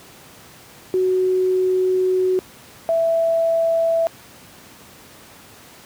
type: tone pair in turn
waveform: sine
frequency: 371.1 / 661.2 Hz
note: F#4 / E5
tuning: +5 / +5 cents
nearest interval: minor seventh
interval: 1000 cents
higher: second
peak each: -15 dBFS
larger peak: neither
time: 0.94-2.39 / 2.89-4.07 s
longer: first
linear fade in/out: 0 ms
effects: pink hiss -44 dBFS RMS until 5.85 s + high-pass 100 Hz 12 dB/octave